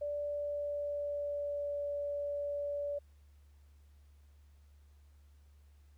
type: tone with pitch glide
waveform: sine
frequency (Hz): 583 to 576.3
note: D5 to D5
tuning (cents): -13 to -33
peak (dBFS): -34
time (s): 0.01-2.99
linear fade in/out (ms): 10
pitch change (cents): -20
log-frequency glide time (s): 0.19-1.85
effects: added 72 Hz sine -58 dBFS peak until 5.97 s + pink hiss -75 dBFS RMS until 5.97 s